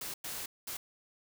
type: noise bursts at uneven times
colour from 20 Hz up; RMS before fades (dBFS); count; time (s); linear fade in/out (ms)
white; -40; 3; 0.01-0.14 / 0.24-0.46 / 0.67-0.77; 5
effects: none